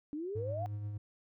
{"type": "exponential sweep", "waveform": "sine", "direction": "up", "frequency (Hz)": [285.5, 739], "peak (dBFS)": -36, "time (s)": [0.13, 0.66], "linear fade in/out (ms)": 0}
{"type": "tone with tremolo", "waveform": "triangle", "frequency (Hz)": 103.83, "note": "G#2", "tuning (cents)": 0, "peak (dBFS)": -33, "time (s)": [0.35, 0.98], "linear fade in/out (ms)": 10, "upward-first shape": "triangle", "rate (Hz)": 8.3, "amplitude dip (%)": 40}
{"effects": []}